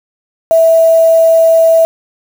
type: tone with quantisation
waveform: sine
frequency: 655 Hz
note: E5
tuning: 11 cents flat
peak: -4 dBFS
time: 0.51-1.85 s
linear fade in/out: 0 ms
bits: 4
effects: none